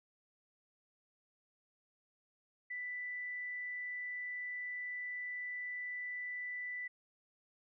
sine tone, 1982 Hz, B6, 6 cents sharp, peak -39 dBFS, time 2.7-6.88 s, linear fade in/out 10 ms, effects none

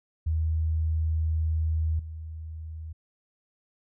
sine tone with level steps, 79.6 Hz, D#2, 40 cents sharp, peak -23 / -35 dBFS, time 0.26-2.93 s, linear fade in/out 10 ms, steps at 1.99 s, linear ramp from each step 5 ms, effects none

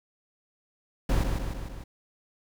brown noise with echo, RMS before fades -24 dBFS, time 1.09-1.24 s, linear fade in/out 5 ms, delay 150 ms, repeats 4, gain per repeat -4 dB, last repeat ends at 1.84 s, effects none

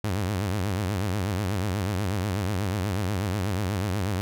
sawtooth tone with vibrato, 97.7 Hz, G2, 5 cents flat, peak -21 dBFS, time 0.04-4.21 s, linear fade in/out 0 ms, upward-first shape triangle, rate 8.2 Hz, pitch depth 210 cents each way, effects none

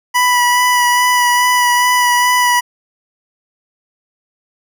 25% pulse tone with vibrato, 983 Hz, B5, 8 cents flat, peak -6 dBFS, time 0.14-2.61 s, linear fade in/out 20 ms, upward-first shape sine, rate 2.4 Hz, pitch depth 16 cents each way, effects none

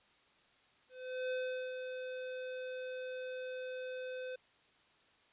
square tone with ADSR envelope, 510 Hz, C5, 44 cents flat, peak -35 dBFS, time 0.89-4.36 s, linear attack 420 ms, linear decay 410 ms, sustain -6 dB, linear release 8 ms, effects white hiss -68 dBFS RMS until 5.32 s + resampled to 8000 Hz

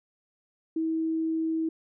sine tone, 322.4 Hz, E4, 38 cents flat, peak -25 dBFS, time 0.76-1.69 s, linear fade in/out 5 ms, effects none

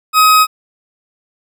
40% pulse tone, 1264 Hz, D#6, 27 cents sharp, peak -5 dBFS, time 0.13-0.47 s, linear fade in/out 50 ms, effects none

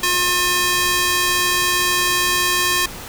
square tone with high-pass filter, 357.6 Hz, F4, 41 cents sharp, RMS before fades -18 dBFS, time 0.03-2.86 s, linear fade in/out 5 ms, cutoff 1300 Hz, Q 0.56, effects pink hiss -33 dBFS RMS until 3.08 s

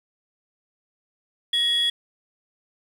sine tone pair together, 1882 / 3353 Hz, A#6 / G#7, +16 / +16 cents, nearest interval minor seventh, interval 1000 cents, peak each -28 / -17 dBFS, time 1.53-1.9 s, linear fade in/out 5 ms, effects tanh soft clip ceiling -17 dBFS + 8-bit

